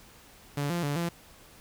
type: tone with pitch steps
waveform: sawtooth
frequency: 143.5 / 172.9 / 144.2 / 170.6 Hz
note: D3 / F3 / D3 / F3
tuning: -40 / -17 / -31 / -40 cents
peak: -24 dBFS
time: 0.57-1.09 s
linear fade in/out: 5 ms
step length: 130 ms
effects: pink hiss -54 dBFS RMS until 1.6 s